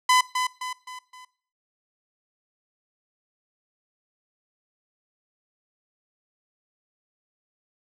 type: tone with echo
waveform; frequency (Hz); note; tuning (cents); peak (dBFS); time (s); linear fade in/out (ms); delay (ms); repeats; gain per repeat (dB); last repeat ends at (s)
sawtooth; 1008; B5; +35; -12; 0.09-0.21; 5; 260; 4; -7; 1.25
effects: noise-tail reverb RT60 0.5 s tail -21 dB re dry + low-pass 10000 Hz 12 dB/octave